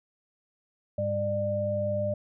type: tone cluster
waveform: sine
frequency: 103.1 / 201.6 / 597 Hz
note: G#2 / G3 / D5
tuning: -12 / +49 / +28 cents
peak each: -32 / -36 / -27 dBFS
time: 0.98-2.14 s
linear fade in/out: 5 ms
effects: none